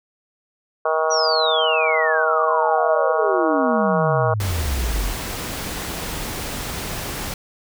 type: harmonic tone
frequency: 158.6 Hz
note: D#3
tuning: 33 cents sharp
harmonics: 3 / 4 / 5 / 6 / 7 / 8 / 9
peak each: -23 / -21 / -26 / -29 / -24 / -29 / -29 dBFS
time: 0.85-4.34 s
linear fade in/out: 5 ms
type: exponential sweep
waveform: sine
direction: down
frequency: 5940 to 41.2 Hz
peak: -20 dBFS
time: 1.1-5.14 s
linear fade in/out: 20 ms
type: noise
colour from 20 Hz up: pink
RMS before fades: -28 dBFS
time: 4.4-7.34 s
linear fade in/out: 2 ms
effects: none